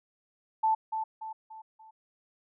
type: tone with echo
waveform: sine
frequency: 880 Hz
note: A5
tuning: in tune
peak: -22 dBFS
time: 0.63-0.75 s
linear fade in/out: 10 ms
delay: 290 ms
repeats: 4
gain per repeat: -7 dB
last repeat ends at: 1.91 s
effects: none